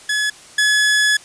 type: tone pair in turn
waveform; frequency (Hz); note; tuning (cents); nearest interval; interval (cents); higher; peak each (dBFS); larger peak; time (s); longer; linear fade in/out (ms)
sawtooth; 1700 / 1700; G#6 / G#6; +40 / +40; unison; 0; neither; -13 / -9; second; 0.09-0.3 / 0.58-1.17; second; 5
effects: white hiss -42 dBFS RMS until 1.24 s + resampled to 22050 Hz